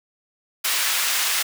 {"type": "high-pass noise", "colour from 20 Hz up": "pink", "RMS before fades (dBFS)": -22, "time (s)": [0.64, 1.43], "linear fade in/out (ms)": 10, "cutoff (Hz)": 1600, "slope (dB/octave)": 12, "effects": []}